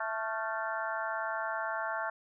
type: harmonic tone with a mistuned harmonic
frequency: 220.6 Hz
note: A3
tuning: 5 cents sharp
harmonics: 3 / 4 / 5 / 6 / 7 / 8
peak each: -38 / -38 / -40 / -38 / -40 / -43 dBFS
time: 0-2.1 s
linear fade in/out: 5 ms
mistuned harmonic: 6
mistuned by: +79 cents
effects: none

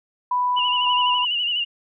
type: tone with tremolo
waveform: sine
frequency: 990 Hz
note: B5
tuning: 4 cents sharp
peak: -18 dBFS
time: 0.31-1.25 s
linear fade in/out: 5 ms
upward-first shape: square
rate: 1.8 Hz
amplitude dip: 30%
type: tone with vibrato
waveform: sine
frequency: 2879 Hz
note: F#7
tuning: 48 cents flat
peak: -20 dBFS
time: 0.56-1.65 s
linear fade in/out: 20 ms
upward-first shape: sine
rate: 12 Hz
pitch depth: 62 cents each way
effects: none

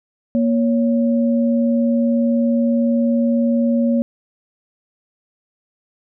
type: tone pair together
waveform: sine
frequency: 235.4 / 557 Hz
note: A#3 / C#5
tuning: +17 / +8 cents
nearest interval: octave + minor third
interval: 1491 cents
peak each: -14 / -22 dBFS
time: 0.35-4.02 s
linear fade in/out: 0 ms
effects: none

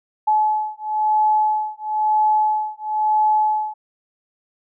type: beating tone pair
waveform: sine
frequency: 856 / 857 Hz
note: A5 / A5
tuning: -48 / -46 cents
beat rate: 1 Hz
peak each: -19 dBFS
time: 0.27-3.74 s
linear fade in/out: 10 ms
effects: none

